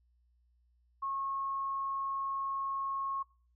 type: tone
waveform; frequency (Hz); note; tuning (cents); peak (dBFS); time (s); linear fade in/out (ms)
sine; 1090; C#6; -29; -33; 1.02-3.23; 10
effects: noise-tail reverb RT60 0.4 s tail -22 dB re dry + added 60 Hz sine -67 dBFS peak until 3.55 s